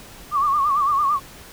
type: tone with vibrato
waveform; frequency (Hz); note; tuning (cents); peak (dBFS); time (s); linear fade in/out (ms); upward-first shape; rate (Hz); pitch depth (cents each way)
sine; 1147; D6; -41; -16; 0.31-1.2; 50; sine; 8.9; 100
effects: pink hiss -42 dBFS RMS until 1.52 s